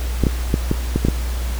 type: clicks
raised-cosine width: 3 ms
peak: -3 dBFS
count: 7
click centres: 0.237 / 0.268 / 0.541 / 0.714 / 0.96 / 1.05 / 1.085 s
effects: added 60 Hz sine -20 dBFS peak until 1.59 s + pink hiss -33 dBFS RMS until 1.59 s